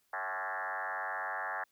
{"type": "tone with frequency modulation", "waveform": "sine", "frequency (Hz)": 1244.5, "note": "D#6", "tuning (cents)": 0, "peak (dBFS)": -34, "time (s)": [0.13, 1.64], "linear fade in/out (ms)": 5, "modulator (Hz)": 96.4, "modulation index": 6, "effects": ["white hiss -74 dBFS RMS until 1.71 s"]}